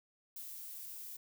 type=noise with ADSR envelope; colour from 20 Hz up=violet; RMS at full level=-45 dBFS; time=0.36-1.17 s; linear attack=5 ms; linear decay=83 ms; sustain=-2 dB; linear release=9 ms; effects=none